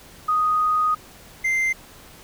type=tone pair in turn; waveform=sine / triangle; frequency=1244.5 / 2085 Hz; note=D#6 / C7; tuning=0 / -7 cents; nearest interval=major sixth; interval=893 cents; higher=second; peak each=-17 dBFS; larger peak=neither; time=0.28-0.95 / 1.44-1.73 s; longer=first; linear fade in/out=10 ms; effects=pink hiss -46 dBFS RMS until 2.23 s